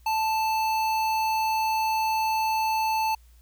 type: tone with notch filter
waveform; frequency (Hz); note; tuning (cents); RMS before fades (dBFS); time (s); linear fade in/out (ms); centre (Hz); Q
square; 880; A5; 0; -25; 0.06-3.15; 5; 8500; 1.4
effects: added 59 Hz sine -51 dBFS peak until 3.41 s + white hiss -64 dBFS RMS until 3.41 s